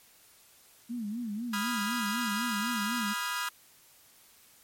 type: tone with vibrato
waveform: sine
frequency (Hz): 223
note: A3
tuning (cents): +23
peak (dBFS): -32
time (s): 0.89-3.14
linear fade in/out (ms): 20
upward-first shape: sine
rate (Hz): 4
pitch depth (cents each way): 160
type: chord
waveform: sawtooth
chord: F half-diminished seventh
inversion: second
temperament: equal with one note detuned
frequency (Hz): 987.8 / 1244.5 / 1396.9 / 1644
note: Cb6 / Eb6 / F6 / Ab6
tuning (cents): 0 / 0 / 0 / -18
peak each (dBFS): -33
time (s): 1.53-3.49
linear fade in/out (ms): 5
effects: white hiss -59 dBFS RMS until 4.63 s + MP3 64 kbps